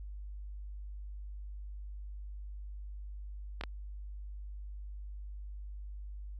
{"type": "clicks", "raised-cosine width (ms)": 0.3, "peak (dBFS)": -21, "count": 2, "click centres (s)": [3.611, 3.637], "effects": ["added 50 Hz sine -41 dBFS peak until 6.39 s"]}